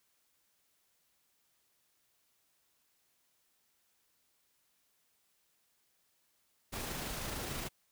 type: noise with amplitude modulation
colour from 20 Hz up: pink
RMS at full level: -39 dBFS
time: 6.72-7.69 s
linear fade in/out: 20 ms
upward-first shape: sine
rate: 26.7 Hz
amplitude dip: 25%
effects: white hiss -75 dBFS RMS until 7.91 s